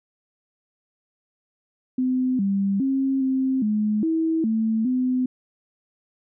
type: tone with pitch steps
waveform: sine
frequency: 255.7 / 197.2 / 268.6 / 263.2 / 212 / 323.4 / 221.9 / 254.1 Hz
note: C4 / G3 / C4 / C4 / G#3 / E4 / A3 / B3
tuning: -40 / +11 / +46 / +10 / +36 / -33 / +15 / +49 cents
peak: -19 dBFS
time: 1.98-5.26 s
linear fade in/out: 5 ms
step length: 410 ms
effects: none